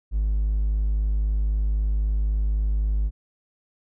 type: tone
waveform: triangle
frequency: 51.91 Hz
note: G#1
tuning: in tune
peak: -17 dBFS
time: 0.11-3.11 s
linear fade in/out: 50 ms
effects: tanh soft clip ceiling -14 dBFS